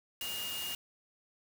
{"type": "tone in noise", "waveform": "sine", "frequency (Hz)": 2844, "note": "F7", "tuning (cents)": 31, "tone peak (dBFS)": -38, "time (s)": [0.21, 0.75], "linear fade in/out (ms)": 2, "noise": "white", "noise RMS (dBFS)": -41, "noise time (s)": [0.21, 0.75], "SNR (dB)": 0, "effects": []}